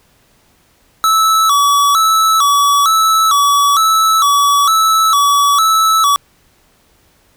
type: tone with vibrato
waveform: square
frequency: 1221 Hz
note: D#6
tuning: 33 cents flat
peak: -9 dBFS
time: 1.04-6.16 s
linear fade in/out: 0 ms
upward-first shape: square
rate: 1.1 Hz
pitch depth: 120 cents each way
effects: pink hiss -53 dBFS RMS until 7.36 s